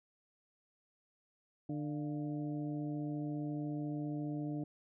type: harmonic tone with a mistuned harmonic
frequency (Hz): 148.8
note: D3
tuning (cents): +23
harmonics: 1 / 2 / 3 / 4 / 5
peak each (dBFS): -40 / -38 / -53 / -51 / -53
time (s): 1.69-4.64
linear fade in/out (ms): 5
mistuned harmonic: 5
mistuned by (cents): -89
effects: none